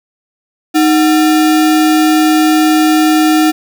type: tone with sample-and-hold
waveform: sine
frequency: 311.1 Hz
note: D#4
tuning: in tune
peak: -6 dBFS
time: 0.74-3.52 s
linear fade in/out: 20 ms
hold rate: 1050 Hz
effects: none